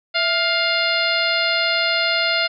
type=harmonic tone with a mistuned harmonic; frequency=703 Hz; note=F5; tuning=11 cents sharp; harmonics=1 / 2 / 3 / 4 / 5 / 6 / 7; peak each=-24 / -23 / -23 / -25 / -27 / -24 / -29 dBFS; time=0.14-2.48 s; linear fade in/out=20 ms; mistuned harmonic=1; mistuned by=-99 cents; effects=none